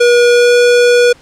square tone with pitch glide, 481.6 to 484.9 Hz, B4 to B4, -44 to -32 cents, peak -6 dBFS, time 0-1.13 s, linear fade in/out 10 ms, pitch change +12 cents, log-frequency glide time 0.3-0.55 s, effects pink hiss -44 dBFS RMS until 1.21 s + low-pass 7000 Hz 12 dB/octave

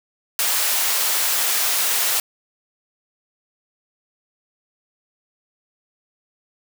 white high-pass noise, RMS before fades -20 dBFS, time 0.39-2.2 s, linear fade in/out 2 ms, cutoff 580 Hz, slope 12 dB/octave, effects none

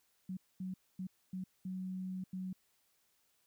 sine tone bursts at uneven times, 186.2 Hz, F#3, 11 cents sharp, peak -38 dBFS, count 6, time 0.29-0.37 / 0.6-0.74 / 0.99-1.07 / 1.33-1.44 / 1.65-2.24 / 2.33-2.53 s, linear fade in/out 5 ms, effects white hiss -75 dBFS RMS until 3.46 s

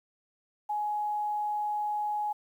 sine tone, 838 Hz, G#5, 15 cents sharp, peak -28 dBFS, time 0.69-2.33 s, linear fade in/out 10 ms, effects 10-bit

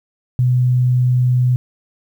sine tone, 125.2 Hz, B2, 24 cents sharp, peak -11 dBFS, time 0.39-1.56 s, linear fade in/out 0 ms, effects 8-bit

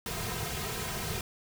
pink noise with comb filter, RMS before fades -35 dBFS, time 0.06-1.21 s, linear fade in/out 2 ms, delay 3.5 ms, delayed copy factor -0.95, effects none

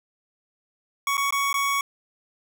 25% pulse tone with dropouts, 1117 Hz, C#6, 13 cents sharp, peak -18 dBFS, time 1.07-1.81 s, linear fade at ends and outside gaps 2 ms, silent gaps 1.17-1.178 / 1.307-1.324 / 1.529-1.541 s, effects none

